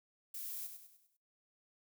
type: noise with echo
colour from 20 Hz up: violet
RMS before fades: -44 dBFS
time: 0.34-0.67 s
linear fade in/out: 5 ms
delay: 100 ms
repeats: 5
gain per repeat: -7 dB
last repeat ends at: 1.17 s
effects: noise-tail reverb RT60 0.3 s tail -21 dB re dry